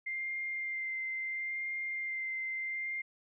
sine tone with vibrato, 2096 Hz, C7, 2 cents sharp, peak -34 dBFS, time 0.06-3.02 s, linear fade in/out 10 ms, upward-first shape sine, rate 0.74 Hz, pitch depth 14 cents each way, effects none

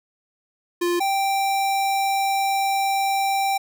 square tone pair in turn, 349.2 / 783.9 Hz, F4 / G5, 0 / 0 cents, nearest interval octave + major second, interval 1400 cents, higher second, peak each -20 dBFS, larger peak neither, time 0.81-1 / 1-3.58 s, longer second, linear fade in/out 10 ms, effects none

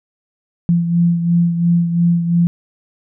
sine beating tone pair, 170.8 / 173.7 Hz, F3 / F3, -38 / -9 cents, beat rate 2.9 Hz, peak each -12 / -20 dBFS, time 0.69-2.47 s, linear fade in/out 0 ms, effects none

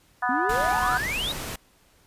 harmonic tone, 246.9 Hz, B3, in tune, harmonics 3 / 4 / 5 / 6 / 7, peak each -27 / -28 / -29 / -30 / -30 dBFS, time 0.22-0.98 s, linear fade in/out 10 ms
triangle exponential sweep, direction up, 244.2 to 3951 Hz, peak -25 dBFS, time 0.29-1.32 s, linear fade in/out 2 ms
pink noise, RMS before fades -33 dBFS, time 0.49-1.56 s, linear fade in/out 5 ms
effects pink hiss -60 dBFS RMS until 2.06 s + resampled to 32000 Hz

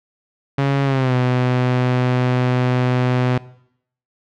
sawtooth tone with pitch glide, 138.59 to 125.63 Hz, C#3 to B2, 0 to +30 cents, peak -11 dBFS, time 0.58-3.38 s, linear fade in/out 5 ms, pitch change -170 cents, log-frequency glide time 0.84-1.15 s, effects noise-tail reverb RT60 0.7 s tail -19 dB re dry + low-pass 3000 Hz 12 dB/octave

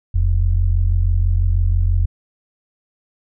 sine tone pair together, 41.2 / 87.31 Hz, E1 / F2, 0 / 0 cents, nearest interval octave + minor second, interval 1300 cents, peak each -15 / -16 dBFS, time 0.14-2.06 s, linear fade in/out 10 ms, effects none

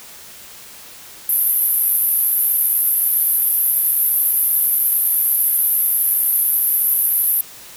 white band-pass noise, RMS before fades -17 dBFS, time 1.29-7.41 s, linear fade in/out 2 ms, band 11000 to 13000 Hz, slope 96 dB/octave, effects white hiss -39 dBFS RMS until 7.76 s

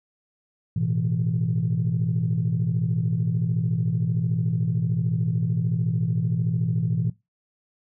sine chord, A suspended second, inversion none, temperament equal, 110 / 123.47 / 164.81 Hz, A2 / B2 / E3, 0 / 0 / 0 cents, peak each -26 / -25 / -24 dBFS, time 0.76-7.1 s, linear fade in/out 5 ms, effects noise-tail reverb RT60 0.2 s tail -17 dB re dry + tanh soft clip ceiling -14 dBFS

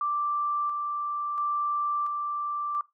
sine tone with tremolo, 1174.7 Hz, D6, in tune, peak -25 dBFS, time 0.01-2.81 s, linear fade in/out 2 ms, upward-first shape square, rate 0.73 Hz, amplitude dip 30%, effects noise-tail reverb RT60 0.2 s tail -19 dB re dry

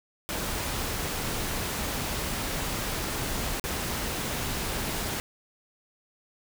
pink noise with dropouts, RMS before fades -31 dBFS, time 0.29-5.2 s, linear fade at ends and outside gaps 0 ms, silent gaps 3.597-3.64 s, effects none

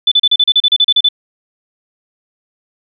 sine tone bursts, 3500 Hz, A7, 10 cents flat, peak -6 dBFS, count 13, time 0.07-1.088 s, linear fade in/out 5 ms, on 46 ms, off 35 ms, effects none

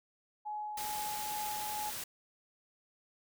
sine tone with tremolo, 844 Hz, G#5, 28 cents sharp, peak -36 dBFS, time 0.45-1.91 s, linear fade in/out 20 ms, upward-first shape sine, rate 2.3 Hz, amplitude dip 25%
white noise, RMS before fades -41 dBFS, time 0.77-2.04 s, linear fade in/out 5 ms
effects none

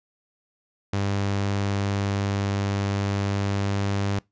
sawtooth tone, 99.7 Hz, G2, 30 cents sharp, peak -19 dBFS, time 0.93-4.19 s, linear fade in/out 5 ms, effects noise-tail reverb RT60 0.2 s tail -24 dB re dry + resampled to 16000 Hz

